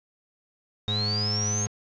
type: linear sweep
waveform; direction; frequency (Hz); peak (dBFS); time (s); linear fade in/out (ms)
sine; up; 3700 to 6560; -26; 0.88-1.66; 5
type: tone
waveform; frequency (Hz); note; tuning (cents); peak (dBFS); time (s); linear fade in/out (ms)
35% pulse; 104.7; G#2; +15; -26; 0.88-1.67; 0
effects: resampled to 16000 Hz + 9-bit